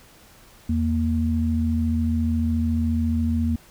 sine tone pair together, 82.41 / 233.1 Hz, E2 / A#3, 0 / 0 cents, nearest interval octave + tritone, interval 1800 cents, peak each -22 dBFS, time 0.69-3.56 s, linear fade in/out 5 ms, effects pink hiss -51 dBFS RMS until 3.7 s

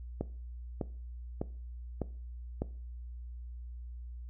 click train, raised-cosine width 2 ms, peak -19 dBFS, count 5, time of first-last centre 0.21-2.62 s, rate 1.66 Hz, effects noise-tail reverb RT60 0.4 s tail -18 dB re dry + added 60 Hz sine -41 dBFS peak until 4.29 s

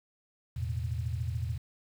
sine chord, E suspended fourth, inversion none, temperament just, 82.41 / 109.88 / 123.61 Hz, E2 / A2 / B2, 0 / -2 / +2 cents, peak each -34 / -35 / -36 dBFS, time 0.56-1.58 s, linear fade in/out 10 ms, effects 9-bit

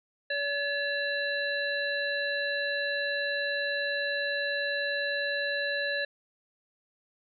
harmonic tone with a mistuned harmonic, 570 Hz, C#5, 48 cents sharp, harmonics 1 / 3 / 5 / 7, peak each -33 / -30 / -40 / -36 dBFS, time 0.3-6.05 s, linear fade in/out 5 ms, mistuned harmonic 5, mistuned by -81 cents, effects none

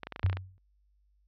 clicks, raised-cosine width 0.3 ms, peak -21 dBFS, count 10, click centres 0.033 / 0.07 / 0.123 / 0.161 / 0.195 / 0.231 / 0.263 / 0.298 / 0.329 / 0.37 s
sine tone with exponential decay, 93.5 Hz, F#2, 19 cents sharp, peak -20 dBFS, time 0.24-0.58 s, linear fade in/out 0 ms, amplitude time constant 72 ms
effects added 50 Hz sine -65 dBFS peak until 1.27 s + low-pass 3000 Hz 12 dB/octave

